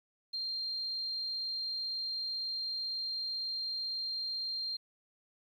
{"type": "tone", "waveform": "sine", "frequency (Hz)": 4186, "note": "C8", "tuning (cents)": 0, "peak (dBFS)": -34, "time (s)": [0.33, 4.77], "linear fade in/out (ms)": 10, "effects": ["11-bit"]}